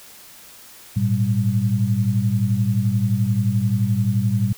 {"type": "tone cluster", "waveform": "sine", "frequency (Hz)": [106.5, 118, 195.6], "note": ["G#2", "A#2", "G3"], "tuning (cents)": [44, 22, -4], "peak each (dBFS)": [-21, -20, -22], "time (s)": [0.96, 4.53], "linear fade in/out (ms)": 10, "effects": ["white hiss -44 dBFS RMS until 4.57 s"]}